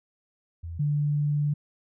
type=tone pair in turn; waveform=sine; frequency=83.7 / 146.85 Hz; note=E2 / D3; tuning=+27 / 0 cents; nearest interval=minor seventh; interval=973 cents; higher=second; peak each=-33 / -22 dBFS; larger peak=second; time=0.63-0.79 / 0.79-1.54 s; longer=second; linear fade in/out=10 ms; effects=none